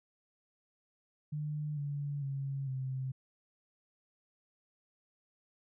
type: tone with pitch steps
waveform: sine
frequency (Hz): 150 / 143.56 / 137.39 / 131.49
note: D3 / D3 / C#3 / C3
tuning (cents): +37 / -39 / -15 / +9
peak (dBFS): -34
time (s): 1.32-3.12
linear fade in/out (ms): 10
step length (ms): 450
effects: none